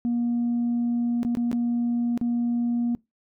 sine tone with dropouts, 238.1 Hz, A#3, 37 cents sharp, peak -20 dBFS, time 0.05-2.95 s, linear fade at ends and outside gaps 0 ms, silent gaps 1.231-1.249 / 1.351-1.371 / 1.515-1.529 / 2.176-2.213 s, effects noise-tail reverb RT60 0.2 s tail -24 dB re dry + tanh soft clip ceiling -19 dBFS

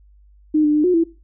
sine tone with pitch steps, 306.6 / 298.5 / 301.5 / 361.5 / 331.9 Hz, D#4 / D4 / D4 / F#4 / E4, -25 / +28 / +46 / -40 / +12 cents, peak -12 dBFS, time 0.54-1.04 s, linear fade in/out 10 ms, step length 100 ms, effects noise-tail reverb RT60 0.3 s tail -18 dB re dry + added 50 Hz sine -47 dBFS peak until 1.23 s

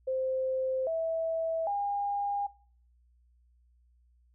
sine tone with pitch steps, 522 / 653 / 809 Hz, C5 / E5 / G#5, -4 / -17 / -46 cents, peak -28 dBFS, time 0.07-2.47 s, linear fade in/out 10 ms, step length 800 ms, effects noise-tail reverb RT60 0.5 s tail -22 dB re dry + added 60 Hz sine -62 dBFS peak until 4.34 s

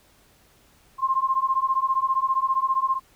sine beating tone pair, 1053 / 1068 Hz, C6 / C6, +11 / +35 cents, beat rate 15 Hz, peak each -23 dBFS, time 0.98-3 s, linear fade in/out 50 ms, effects pink hiss -58 dBFS RMS until 3.15 s

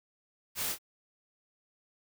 white noise with echo, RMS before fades -34 dBFS, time 0.55-0.76 s, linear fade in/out 50 ms, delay 26 ms, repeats 1, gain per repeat -7 dB, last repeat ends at 0.786 s, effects none

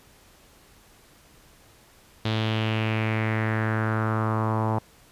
sawtooth tone with low-pass filter sweep, 110 Hz, A2, in tune, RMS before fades -25 dBFS, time 2.25-4.79 s, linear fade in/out 5 ms, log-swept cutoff 3700 to 910 Hz, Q 3.5, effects pink hiss -55 dBFS RMS until 5.11 s + resampled to 32000 Hz

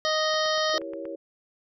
harmonic tone, 622.3 Hz, D#5, in tune, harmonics 1 / 2 / 3 / 5 / 6 / 7 / 8 / 9, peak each -26 / -29 / -31 / -33 / -34 / -34 / -35 / -36 dBFS, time 0.05-0.78 s, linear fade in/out 0 ms
click train, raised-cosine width 0.5 ms, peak -30 dBFS, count 7, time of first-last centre 0.34-1.054 s, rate 8.4 Hz
sine chord, E diminished seventh, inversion none, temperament equal, 329.6 / 392 / 466.2 / 554.4 Hz, E4 / G4 / Bb4 / Db5, 0 / 0 / 0 / 0 cents, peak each -37 / -41 / -41 / -36 dBFS, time 0.73-1.16 s, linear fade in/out 10 ms
effects none

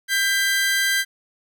sawtooth tone pair together, 1587.4 / 2000 Hz, G6 / B6, +21 / +21 cents, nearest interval major third, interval 400 cents, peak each -16 / -20 dBFS, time 0.08-1.05 s, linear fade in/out 50 ms, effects none

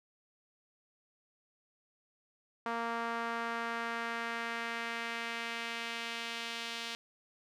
sawtooth tone with band-pass filter sweep, 231.9 Hz, A#3, 9 cents flat, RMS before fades -38 dBFS, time 2.66-6.95 s, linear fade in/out 0 ms, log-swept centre 1100 to 3500 Hz, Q 1.4, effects none

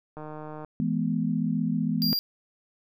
click train, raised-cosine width 1 ms, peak -26 dBFS, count 74, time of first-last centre 0.17-0.647 s, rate 153 Hz
sine chord, E major, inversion none, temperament equal with one note detuned, 164.81 / 211.4 / 246.9 Hz, E3 / G#3 / B3, 0 / +31 / 0 cents, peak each -28 dBFS, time 0.8-2.13 s, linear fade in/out 0 ms
square tone, 4772 Hz, D8, 27 cents sharp, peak -25 dBFS, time 2.02-2.19 s, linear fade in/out 0 ms
effects none

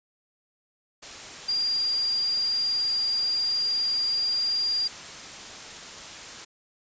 sine tone in noise, 4793 Hz, D8, 34 cents sharp, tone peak -23 dBFS, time 1.48-4.88 s, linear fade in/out 10 ms, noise white, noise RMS -40 dBFS, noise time 1.02-6.45 s, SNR +14 dB, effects resampled to 16000 Hz

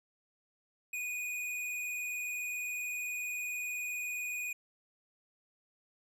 square tone with vibrato, 2473 Hz, D#7, 11 cents flat, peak -36 dBFS, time 0.93-4.53 s, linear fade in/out 5 ms, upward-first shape sine, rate 20 Hz, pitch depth 29 cents each way, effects none

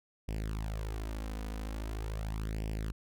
sawtooth tone with flanger, 53.6 Hz, A1, 45 cents flat, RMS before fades -37 dBFS, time 0.28-2.92 s, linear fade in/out 5 ms, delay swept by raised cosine 0.37 to 4.07 ms, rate 0.42 Hz, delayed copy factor +0.75, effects none

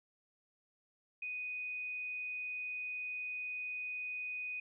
sine tone, 2489 Hz, D#7, in tune, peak -38 dBFS, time 1.22-4.6 s, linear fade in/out 5 ms, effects none

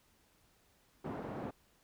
pink band-pass noise, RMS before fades -42 dBFS, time 1.04-1.51 s, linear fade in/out 10 ms, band 160 to 840 Hz, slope 12 dB/octave, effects pink hiss -70 dBFS RMS until 1.83 s

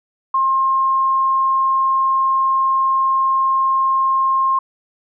sine tone, 1065 Hz, C6, 30 cents sharp, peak -13 dBFS, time 0.34-4.59 s, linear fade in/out 5 ms, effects none

